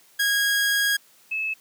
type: tone pair in turn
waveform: sawtooth / sine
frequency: 1642 / 2600 Hz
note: G#6 / E7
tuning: -20 / -24 cents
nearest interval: minor sixth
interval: 796 cents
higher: second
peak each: -16 / -24 dBFS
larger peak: first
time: 0.19-0.97 / 1.31-1.54 s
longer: first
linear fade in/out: 10 ms
effects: white hiss -56 dBFS RMS until 1.6 s + high-pass 150 Hz 12 dB/octave